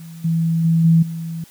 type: tone with level steps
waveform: sine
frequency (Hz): 164.5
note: E3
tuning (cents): -3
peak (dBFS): -33 / -15 / -12 / -9 / -24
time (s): 0-1.44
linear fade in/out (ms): 2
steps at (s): 0.24 / 0.64 / 0.84 / 1.02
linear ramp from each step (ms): 10
effects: white hiss -48 dBFS RMS until 1.5 s